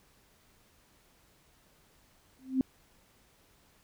sine tone with exponential growth, 261.6 Hz, C4, in tune, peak -20 dBFS, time 2.39-2.61 s, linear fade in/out 1 ms, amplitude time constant 47 ms, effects pink hiss -65 dBFS RMS until 3.83 s

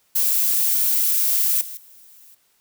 violet noise with level steps, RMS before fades -19 / -34 / -48 dBFS, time 0.15-2.35 s, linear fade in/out 10 ms, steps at 1.61 / 1.77 s, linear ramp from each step 2 ms, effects white hiss -63 dBFS RMS until 2.6 s

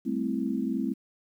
sine chord, A minor seventh, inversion third, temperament equal, 196 / 220 / 261.6 / 329.6 Hz, G3 / A3 / C4 / E4, 0 / 0 / 0 / 0 cents, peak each -34 / -31 / -30 / -34 dBFS, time 0.05-0.94 s, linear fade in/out 20 ms, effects 10-bit

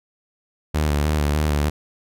sawtooth tone with vibrato, 74.7 Hz, D2, 30 cents sharp, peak -14 dBFS, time 0.74-1.7 s, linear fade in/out 10 ms, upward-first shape square, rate 3.3 Hz, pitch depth 36 cents each way, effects none

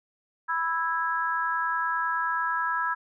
sine chord, E major, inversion second, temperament just, 988.9 / 1318.5 / 1648.1 Hz, B5 / E6 / G#6, +2 / 0 / -14 cents, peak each -29 dBFS, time 0.48-2.95 s, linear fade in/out 20 ms, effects none

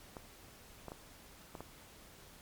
clicks, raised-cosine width 1 ms, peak -30 dBFS, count 5, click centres 0.168 / 0.883 / 0.919 / 1.552 / 1.606 s, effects pink hiss -57 dBFS RMS until 2.41 s + MP3 96 kbps

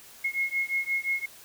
sine beating tone pair, 2161 / 2166.7 Hz, C#7 / C#7, -45 / -40 cents, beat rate 5.7 Hz, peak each -29 dBFS, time 0.24-1.26 s, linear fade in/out 10 ms, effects white hiss -50 dBFS RMS until 1.44 s

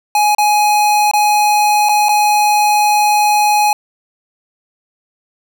square tone with dropouts, 837 Hz, G#5, 13 cents sharp, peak -10 dBFS, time 0.15-3.73 s, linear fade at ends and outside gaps 2 ms, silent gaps 0.349-0.383 / 1.113-1.135 / 1.888-1.892 / 2.086-2.091 s, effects none

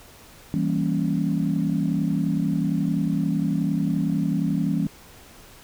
sine chord, E diminished seventh, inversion none, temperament equal, 164.81 / 196 / 233.1 / 277.2 Hz, E3 / G3 / Bb3 / Db4, 0 / 0 / 0 / 0 cents, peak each -24 / -25 / -28 / -26 dBFS, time 0.54-4.87 s, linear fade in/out 0 ms, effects tanh soft clip ceiling -11 dBFS + pink hiss -48 dBFS RMS until 5.63 s

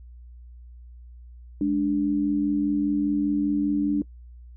sine tone pair together, 207.7 / 292.7 Hz, G#3 / D4, 0 / -6 cents, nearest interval tritone, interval 594 cents, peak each -27 / -21 dBFS, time 1.61-4.02 s, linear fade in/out 2 ms, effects noise-tail reverb RT60 0.1 s tail -23 dB re dry + added 60 Hz sine -42 dBFS peak until 4.56 s

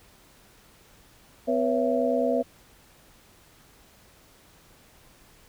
sine tone cluster, 253.1 / 483.8 / 553 / 670 Hz, B3 / B4 / C#5 / E5, +43 / -36 / -4 / +28 cents, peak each -27 dBFS, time 1.47-2.43 s, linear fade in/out 20 ms, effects pink hiss -56 dBFS RMS until 5.48 s

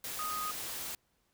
sine tone in noise, 1244.5 Hz, D#6, in tune, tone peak -35 dBFS, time 0.19-0.51 s, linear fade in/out 2 ms, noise white, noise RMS -40 dBFS, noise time 0.04-0.95 s, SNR +2 dB, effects pink hiss -75 dBFS RMS until 1.33 s

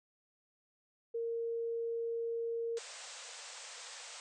sine tone, 462.5 Hz, A#4, 14 cents flat, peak -34 dBFS, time 1.14-2.79 s, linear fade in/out 10 ms
white band-pass noise, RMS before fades -49 dBFS, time 2.77-4.2 s, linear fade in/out 0 ms, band 460 to 8500 Hz, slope 96 dB/octave
effects none

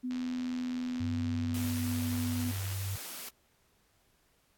sine tone with pitch glide, 251.5 to 247.5 Hz, B3 to B3, +32 to +4 cents, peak -32 dBFS, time 0.03-2.52 s, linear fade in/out 20 ms, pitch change -28 cents, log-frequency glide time 0.27-1.79 s
click train, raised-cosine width 0.2 ms, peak -29 dBFS, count 220, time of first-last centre 0.11-2.726 s, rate 83.7 Hz
sine tone, 96.8 Hz, G2, 21 cents flat, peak -33 dBFS, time 1-2.96 s, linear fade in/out 5 ms
white high-pass noise, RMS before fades -43 dBFS, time 1.54-3.29 s, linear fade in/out 5 ms, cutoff 160 Hz, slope 96 dB/octave
effects pink hiss -70 dBFS RMS until 4.57 s + AAC 64 kbps

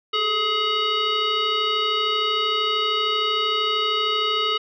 sine tone with frequency modulation, 2099 Hz, C7, 5 cents sharp, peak -19 dBFS, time 0.13-4.58 s, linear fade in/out 10 ms, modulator 833 Hz, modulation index 2, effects none

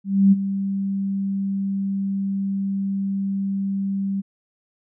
sine tone with ADSR envelope, 196 Hz, G3, in tune, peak -9 dBFS, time 0.04-4.22 s, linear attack 280 ms, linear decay 27 ms, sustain -12 dB, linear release 24 ms, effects none

